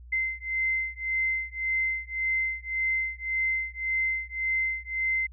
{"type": "beating tone pair", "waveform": "sine", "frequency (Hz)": [2072, 2073.8], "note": ["C7", "C7"], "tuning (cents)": [-17, -16], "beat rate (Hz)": 1.8, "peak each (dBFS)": -29, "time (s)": [0.12, 5.27], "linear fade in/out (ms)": 10, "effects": ["added 60 Hz sine -44 dBFS peak until 5.32 s"]}